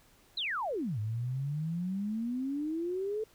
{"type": "exponential two-way sweep", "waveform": "sine", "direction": "down then up", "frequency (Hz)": [4211, 103.83, 443.5], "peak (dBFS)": -31, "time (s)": [0.37, 3.24], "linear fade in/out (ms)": 5, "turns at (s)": 0.99, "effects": ["pink hiss -63 dBFS RMS until 3.34 s"]}